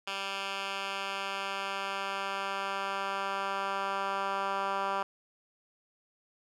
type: tone with band-pass filter sweep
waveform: 10% pulse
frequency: 196 Hz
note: G3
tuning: in tune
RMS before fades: -34 dBFS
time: 0.07-5.03 s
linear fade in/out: 5 ms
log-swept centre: 2600 to 1200 Hz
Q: 1.3
effects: none